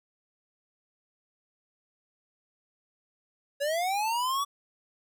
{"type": "linear sweep", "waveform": "square", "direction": "up", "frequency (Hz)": [553, 1151], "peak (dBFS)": -27, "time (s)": [3.6, 4.45], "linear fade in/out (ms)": 20, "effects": []}